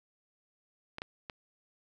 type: clicks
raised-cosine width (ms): 0.3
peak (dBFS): -23 / -21 / -24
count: 3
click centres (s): 0.984 / 1.019 / 1.298
effects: none